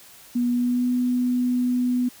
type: tone with pitch glide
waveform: sine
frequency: 242.7 to 247.9 Hz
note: B3 to B3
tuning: -30 to +7 cents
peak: -19 dBFS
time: 0.35-2.09 s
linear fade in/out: 10 ms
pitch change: +37 cents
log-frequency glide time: 0.5-0.89 s
effects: white hiss -48 dBFS RMS until 2.2 s